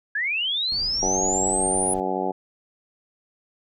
sine linear sweep, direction up, 1627 to 9956 Hz, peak -22 dBFS, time 0.15-1.94 s, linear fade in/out 5 ms
brown noise, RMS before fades -38 dBFS, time 0.72-2 s, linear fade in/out 0 ms
harmonic tone, 94 Hz, F#2, 28 cents sharp, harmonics 2 / 3 / 4 / 5 / 6 / 7 / 8 / 9, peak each -33 / -32 / -29 / -32 / -33 / -34 / -29 / -30 dBFS, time 1.02-2.32 s, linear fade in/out 10 ms
effects none

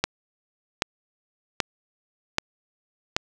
click train, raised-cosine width 0.2 ms, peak -3 dBFS, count 5, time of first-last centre 0.04-3.165 s, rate 1.28 Hz, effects none

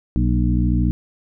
harmonic tone with a mistuned harmonic, 60.7 Hz, B1, 29 cents flat, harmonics 1 / 2 / 3 / 4 / 5, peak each -18 / -21 / -23 / -24 / -25 dBFS, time 0.16-0.91 s, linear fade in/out 0 ms, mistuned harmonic 4, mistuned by -52 cents, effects none

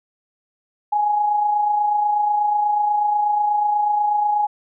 sine tone with amplitude modulation, 834 Hz, G#5, 7 cents sharp, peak -14 dBFS, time 0.92-4.47 s, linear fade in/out 10 ms, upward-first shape sine, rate 28.2 Hz, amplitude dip 40%, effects none

